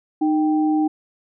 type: tone pair together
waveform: sine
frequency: 307.6 / 784 Hz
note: D#4 / G5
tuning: -20 / 0 cents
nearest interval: octave + major third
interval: 1620 cents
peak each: -16 / -25 dBFS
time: 0.21-0.88 s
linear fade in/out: 10 ms
effects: none